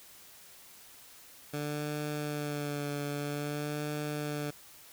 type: tone with vibrato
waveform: 15% pulse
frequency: 146.83 Hz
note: D3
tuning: in tune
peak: -27 dBFS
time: 1.53-4.51 s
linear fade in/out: 10 ms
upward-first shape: sine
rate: 0.51 Hz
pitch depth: 28 cents each way
effects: white hiss -54 dBFS RMS until 4.92 s